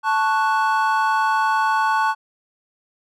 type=chord; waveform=triangle; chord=F# minor; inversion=first; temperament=equal; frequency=880 / 1108.7 / 1480 Hz; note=A5 / C#6 / F#6; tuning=0 / 0 / 0 cents; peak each=-17 / -20 / -21 dBFS; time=0.03-2.15 s; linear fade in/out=50 ms; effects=none